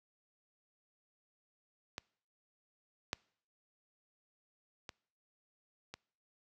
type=clicks; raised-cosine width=0.2 ms; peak=-22 / -16 / -26 / -27 dBFS; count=4; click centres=1.981 / 3.131 / 4.892 / 5.94 s; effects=noise-tail reverb RT60 0.6 s tail -26 dB re dry + high-pass 60 Hz 12 dB/octave